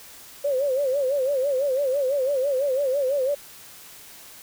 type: tone with vibrato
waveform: sine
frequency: 543 Hz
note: C#5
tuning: 36 cents flat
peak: -20 dBFS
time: 0.44-3.35 s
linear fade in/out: 10 ms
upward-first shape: sine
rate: 6 Hz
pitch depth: 120 cents each way
effects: white hiss -45 dBFS RMS until 4.42 s